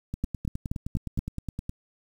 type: two click trains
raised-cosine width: 5 ms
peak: -19 / -15 dBFS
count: 16 / 5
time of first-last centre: 0.14-1.694 / 0.24-1.19 s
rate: 9.65 / 4.21 Hz
effects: 8-bit